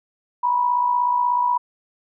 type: tone with amplitude modulation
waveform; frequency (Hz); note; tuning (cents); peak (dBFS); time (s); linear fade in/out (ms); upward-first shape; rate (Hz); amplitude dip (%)
sine; 977; B5; -19; -14; 0.43-1.58; 10; sine; 56.5; 55
effects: none